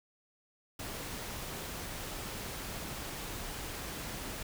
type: noise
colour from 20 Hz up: pink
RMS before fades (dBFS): -41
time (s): 0.79-4.43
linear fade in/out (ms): 5
effects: none